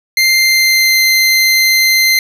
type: tone with pitch glide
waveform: 25% pulse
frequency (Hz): 2093 to 2076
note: C7 to C7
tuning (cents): 0 to -14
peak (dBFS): -4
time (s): 0.17-2.19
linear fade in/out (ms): 2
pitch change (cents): -14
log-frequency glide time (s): 0.33-1.01
effects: none